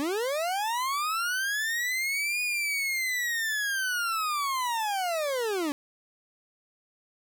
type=linear two-way sweep; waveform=40% pulse; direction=up then down; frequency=273.3 to 2474 to 275.9 Hz; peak=-26 dBFS; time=0-5.72 s; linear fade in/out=0 ms; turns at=2.42 s; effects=none